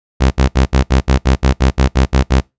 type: tone bursts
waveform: sawtooth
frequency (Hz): 66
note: C2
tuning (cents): +16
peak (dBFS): -4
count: 13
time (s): 0.2-2.41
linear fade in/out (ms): 20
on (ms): 110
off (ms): 65
effects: noise-tail reverb RT60 0.2 s tail -24 dB re dry + resampled to 16000 Hz